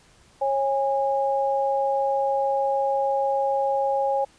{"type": "tone pair together", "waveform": "sine", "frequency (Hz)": [546.5, 820], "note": ["C#5", "G#5"], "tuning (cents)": [-25, -22], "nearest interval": "perfect fifth", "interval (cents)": 703, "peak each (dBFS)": -23, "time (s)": [0.41, 4.25], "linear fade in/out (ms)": 10, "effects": ["pink hiss -56 dBFS RMS until 4.38 s", "resampled to 22050 Hz"]}